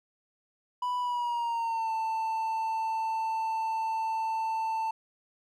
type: tone with pitch glide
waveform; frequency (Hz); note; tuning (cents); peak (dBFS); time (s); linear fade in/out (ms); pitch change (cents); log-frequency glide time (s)
triangle; 988 to 890.4; B5 to A5; 0 to +20; -26; 0.82-4.91; 5; -180; 0.99-1.92
effects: none